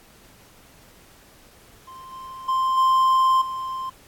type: tone with level steps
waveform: triangle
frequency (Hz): 1046.5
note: C6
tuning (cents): 0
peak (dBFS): -37 / -33 / -17 / -13 / -25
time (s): 1.87-3.9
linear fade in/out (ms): 10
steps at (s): 2.12 / 2.48 / 2.77 / 3.41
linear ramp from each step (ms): 10
effects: pink hiss -52 dBFS RMS until 4.07 s + AAC 64 kbps